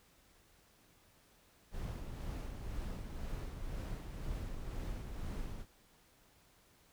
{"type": "noise with tremolo", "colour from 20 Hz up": "brown", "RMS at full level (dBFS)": -40, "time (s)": [1.71, 5.66], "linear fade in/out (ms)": 50, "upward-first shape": "sine", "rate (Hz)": 2, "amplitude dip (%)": 40, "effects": ["pink hiss -67 dBFS RMS until 6.92 s"]}